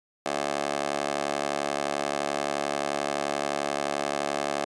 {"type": "tone with high-pass filter", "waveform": "15% pulse", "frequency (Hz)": 71.5, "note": "D2", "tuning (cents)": -46, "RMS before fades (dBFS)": -29, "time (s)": [0.26, 4.65], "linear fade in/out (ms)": 0, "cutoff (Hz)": 510, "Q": 2, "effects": ["resampled to 22050 Hz"]}